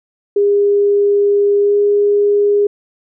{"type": "tone with pitch glide", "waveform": "sine", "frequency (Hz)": [406, 409.5], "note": ["G#4", "G#4"], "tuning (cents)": [-39, -24], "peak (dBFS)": -9, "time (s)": [0.36, 2.67], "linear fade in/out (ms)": 5, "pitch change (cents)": 15, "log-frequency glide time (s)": [1.6, 1.76], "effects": []}